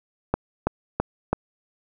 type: click train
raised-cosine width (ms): 1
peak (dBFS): -6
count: 4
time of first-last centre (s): 0.34-1.33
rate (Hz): 3.03
effects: none